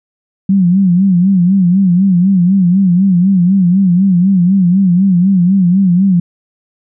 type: tone with vibrato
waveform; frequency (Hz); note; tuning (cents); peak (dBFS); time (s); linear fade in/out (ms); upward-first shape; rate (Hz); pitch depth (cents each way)
sine; 185; F#3; 0; -6; 0.49-6.2; 5; sine; 4; 120
effects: none